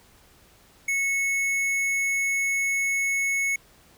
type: tone with tanh clipping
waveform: sine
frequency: 2200 Hz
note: C#7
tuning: 14 cents flat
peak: -24 dBFS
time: 0.88-3.56 s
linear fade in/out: 5 ms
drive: 14 dB
effects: pink hiss -56 dBFS RMS until 3.97 s